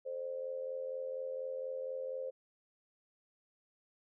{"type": "tone with amplitude modulation", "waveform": "sine", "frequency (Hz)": 523.3, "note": "C5", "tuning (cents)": 0, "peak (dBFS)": -34, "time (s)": [0.05, 2.31], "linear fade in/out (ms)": 20, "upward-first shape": "sine", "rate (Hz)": 84.2, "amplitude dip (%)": 70, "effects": []}